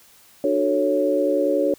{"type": "chord", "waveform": "sine", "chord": "D major seventh", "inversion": "none", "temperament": "equal with one note detuned", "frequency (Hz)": [299.1, 370, 440, 554.4], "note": ["D4", "F#4", "A4", "C#5"], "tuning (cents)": [32, 0, 0, 0], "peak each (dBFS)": [-23, -25, -25, -20], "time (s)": [0.44, 1.74], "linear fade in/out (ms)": 2, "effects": ["white hiss -52 dBFS RMS until 1.78 s"]}